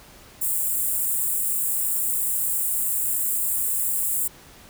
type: high-pass noise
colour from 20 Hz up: white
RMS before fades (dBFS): -24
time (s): 0.41-4.28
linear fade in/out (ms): 10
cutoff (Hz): 7400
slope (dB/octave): 96
effects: pink hiss -48 dBFS RMS until 4.69 s